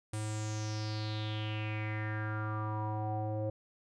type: tone with low-pass filter sweep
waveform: square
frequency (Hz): 107.5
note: A2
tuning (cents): -40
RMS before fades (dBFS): -36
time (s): 0.13-3.5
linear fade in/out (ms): 5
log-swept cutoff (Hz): 9100 to 560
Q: 5.6
effects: none